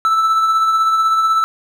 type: tone with tremolo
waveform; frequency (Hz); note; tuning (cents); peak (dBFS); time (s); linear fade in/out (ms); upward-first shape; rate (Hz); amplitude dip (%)
triangle; 1318.5; E6; 0; -8; 0.05-1.44; 0; triangle; 16; 40
effects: none